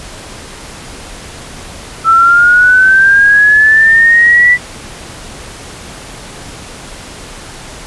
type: linear sweep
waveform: sine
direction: up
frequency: 1318.5 to 1975.5 Hz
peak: -3 dBFS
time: 2.04-4.58 s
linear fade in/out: 50 ms
effects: pink hiss -29 dBFS RMS until 7.86 s + resampled to 24000 Hz